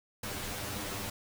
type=noise with comb filter; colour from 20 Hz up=pink; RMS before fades=-38 dBFS; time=0.23-1.1 s; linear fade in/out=5 ms; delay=10 ms; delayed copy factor=+1; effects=none